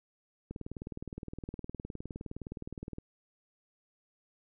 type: click train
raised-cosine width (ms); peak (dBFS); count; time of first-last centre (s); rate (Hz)
3; -27; 49; 0.51-2.984; 19.4
effects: none